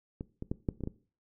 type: clicks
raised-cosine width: 3 ms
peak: -24 / -24 / -19 / -16 / -29 / -21 / -22 dBFS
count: 7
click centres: 0.209 / 0.424 / 0.515 / 0.688 / 0.807 / 0.837 / 0.874 s
effects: noise-tail reverb RT60 0.4 s tail -19 dB re dry